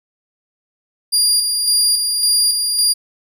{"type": "tone with tremolo", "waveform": "25% pulse", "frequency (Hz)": 4809, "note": "D8", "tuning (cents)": 40, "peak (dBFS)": -7, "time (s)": [1.12, 2.94], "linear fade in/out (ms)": 20, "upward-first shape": "square", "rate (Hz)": 1.8, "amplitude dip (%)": 40, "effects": []}